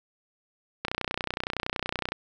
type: click train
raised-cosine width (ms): 0.3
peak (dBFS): -12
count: 40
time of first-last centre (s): 0.85-2.12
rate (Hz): 30.7
effects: none